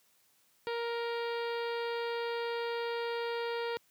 harmonic tone, 468.4 Hz, A#4, 8 cents sharp, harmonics 1 / 2 / 3 / 4 / 5 / 6 / 7 / 8 / 9 / 10, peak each -34 / -40 / -44 / -46 / -48 / -50 / -51 / -52 / -53 / -54 dBFS, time 0.67-3.77 s, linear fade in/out 0 ms, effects white hiss -69 dBFS RMS until 3.9 s + high-pass 80 Hz 12 dB/octave

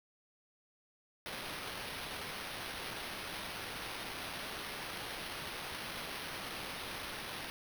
white noise with sample-and-hold, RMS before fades -43 dBFS, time 1.26-7.5 s, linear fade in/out 0 ms, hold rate 7350 Hz, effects none

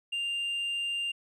triangle tone with tanh clipping, 2794 Hz, F7, in tune, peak -30 dBFS, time 0.12-1.12 s, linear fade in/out 10 ms, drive 7 dB, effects none

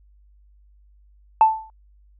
sine tone with exponential decay, 880 Hz, A5, in tune, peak -6 dBFS, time 1.41-1.7 s, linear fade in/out 1 ms, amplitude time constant 62 ms, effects tanh soft clip ceiling -4 dBFS + added 50 Hz sine -51 dBFS peak until 2.19 s

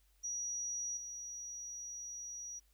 sine tone with level steps, 5790 Hz, F#8, 38 cents flat, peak -37 / -43 dBFS, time 0.23-2.6 s, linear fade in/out 20 ms, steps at 0.97 s, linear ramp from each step 2 ms, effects added 50 Hz sine -68 dBFS peak until 2.73 s + white hiss -75 dBFS RMS until 2.73 s

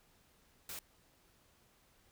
white noise, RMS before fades -45 dBFS, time 0.69-0.79 s, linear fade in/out 2 ms, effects pink hiss -69 dBFS RMS until 2.11 s

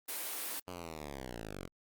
white high-pass noise, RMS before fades -39 dBFS, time 0.08-0.6 s, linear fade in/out 10 ms, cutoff 270 Hz, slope 24 dB/octave
5% pulse linear sweep, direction down, 92.5 to 42.48 Hz, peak -31 dBFS, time 0.67-1.68 s, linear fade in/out 10 ms
effects Opus 32 kbps

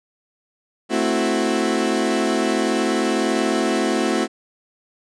30% pulse chord, F# half-diminished seventh, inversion first, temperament equal, 220 / 261.6 / 329.6 / 370 Hz, A3 / C4 / E4 / F#4, 0 / 0 / 0 / 0 cents, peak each -21 dBFS, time 0.89-4.28 s, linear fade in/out 50 ms, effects resampled to 22050 Hz

